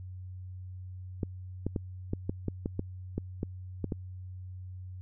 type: clicks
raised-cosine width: 3 ms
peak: -18 dBFS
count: 12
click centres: 1.232 / 1.666 / 1.762 / 2.134 / 2.295 / 2.483 / 2.659 / 2.794 / 3.18 / 3.431 / 3.843 / 3.922 s
effects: added 92 Hz sine -40 dBFS peak until 5.01 s